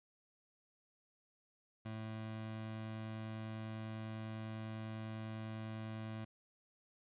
25% pulse tone, 110 Hz, A2, in tune, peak -39 dBFS, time 1.85-6.25 s, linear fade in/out 10 ms, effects resampled to 8000 Hz + 12-bit

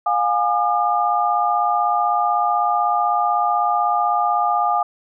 sine tone cluster, 709 / 825 / 1207 Hz, F5 / G#5 / D6, +26 / -12 / +47 cents, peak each -20 dBFS, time 0.06-4.83 s, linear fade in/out 5 ms, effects none

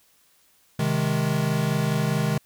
square chord, Ab major, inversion first, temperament equal, 130.81 / 155.56 / 207.7 Hz, C3 / Eb3 / Ab3, 0 / 0 / 0 cents, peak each -27 / -25 / -28 dBFS, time 0.79-2.38 s, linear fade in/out 5 ms, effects white hiss -61 dBFS RMS until 2.45 s

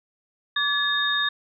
sine tone cluster, 1154 / 1710 / 3693 Hz, D6 / A6 / A#7, -31 / -50 / -17 cents, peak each -29 / -24 / -24 dBFS, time 0.56-1.29 s, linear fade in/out 5 ms, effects none

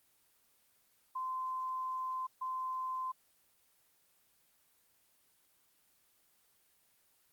sine tone bursts at uneven times, 1034 Hz, C6, 21 cents flat, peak -35 dBFS, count 2, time 1.15-2.27 / 2.41-3.12 s, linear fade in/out 10 ms, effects white hiss -71 dBFS RMS until 7.32 s + Opus 24 kbps

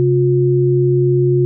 sine tone pair together, 133.8 / 357.2 Hz, C3 / F4, +39 / +39 cents, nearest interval octave + perfect fourth, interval 1700 cents, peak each -13 dBFS, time 0-1.45 s, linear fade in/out 0 ms, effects none

